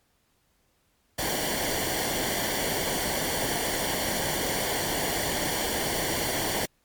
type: noise with comb filter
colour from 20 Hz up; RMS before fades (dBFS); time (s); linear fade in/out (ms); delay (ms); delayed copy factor
pink; -28; 1.18-6.66; 10; 0.78; -0.7
effects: pink hiss -69 dBFS RMS until 6.84 s + MP3 96 kbps

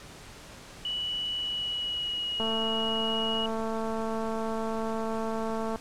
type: tone with pitch glide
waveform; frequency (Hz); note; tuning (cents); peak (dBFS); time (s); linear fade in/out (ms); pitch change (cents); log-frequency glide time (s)
sine; 2948 to 2899; F#7 to F#7; -7 to -36; -29; 0.85-3.46; 2; -29; 1.33-2.25
type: click train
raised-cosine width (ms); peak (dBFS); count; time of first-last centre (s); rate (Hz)
1; -20; 750; 2.4-5.759; 223
effects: pink hiss -47 dBFS RMS until 5.8 s + low-pass 9000 Hz 12 dB/octave

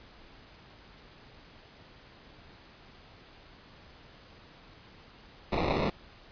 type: noise with sample-and-hold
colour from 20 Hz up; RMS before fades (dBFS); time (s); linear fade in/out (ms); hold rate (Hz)
violet; -29; 5.52-5.9; 5; 1575
effects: pink hiss -54 dBFS RMS until 6.31 s + resampled to 11025 Hz

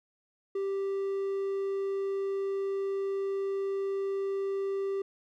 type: tone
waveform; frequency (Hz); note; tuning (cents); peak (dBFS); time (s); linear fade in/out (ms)
triangle; 392; G4; 0; -27; 0.55-5.02; 5
effects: none

